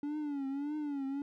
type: tone with vibrato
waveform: triangle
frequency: 286.1 Hz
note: D4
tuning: 45 cents flat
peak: -32 dBFS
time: 0.03-1.22 s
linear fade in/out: 2 ms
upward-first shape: triangle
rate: 1.7 Hz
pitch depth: 120 cents each way
effects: none